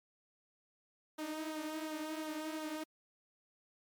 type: tone with flanger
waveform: sawtooth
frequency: 311.1 Hz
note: D#4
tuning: in tune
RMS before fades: -41 dBFS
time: 1.18-2.84 s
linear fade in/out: 10 ms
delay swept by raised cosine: 0.4 to 6 ms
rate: 2.8 Hz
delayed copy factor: -0.55
effects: MP3 96 kbps